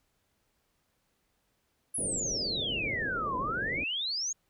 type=exponential two-way sweep; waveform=sine; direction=down then up; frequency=11050 to 987.8 to 6770 Hz; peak=-30 dBFS; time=1.94-4.33 s; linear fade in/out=10 ms; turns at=3.37 s
type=low-pass noise; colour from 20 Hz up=white; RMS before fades=-39 dBFS; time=1.98-3.84 s; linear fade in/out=2 ms; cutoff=580 Hz; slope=48 dB/octave
effects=pink hiss -75 dBFS RMS until 4.49 s